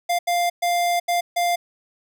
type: tone bursts at uneven times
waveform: square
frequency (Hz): 698.5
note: F5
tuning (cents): 0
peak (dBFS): -19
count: 5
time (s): 0.09-0.19 / 0.27-0.5 / 0.62-1 / 1.08-1.21 / 1.36-1.56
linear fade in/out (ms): 10
effects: none